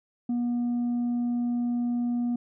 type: tone with tanh clipping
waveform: sine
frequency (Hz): 240.8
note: B3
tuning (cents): -44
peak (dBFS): -25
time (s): 0.29-2.36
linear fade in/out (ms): 5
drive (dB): 2
effects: none